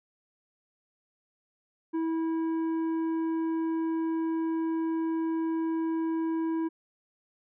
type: tone with tanh clipping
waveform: sine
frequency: 325.4 Hz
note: E4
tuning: 22 cents flat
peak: -28 dBFS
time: 1.93-6.69 s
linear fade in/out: 20 ms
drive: 8 dB
effects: none